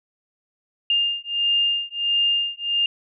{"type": "beating tone pair", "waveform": "sine", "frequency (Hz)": [2810, 2811.5], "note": ["F7", "F7"], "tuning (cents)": [10, 11], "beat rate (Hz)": 1.5, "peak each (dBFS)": -22, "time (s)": [0.9, 2.86], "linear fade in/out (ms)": 2, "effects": []}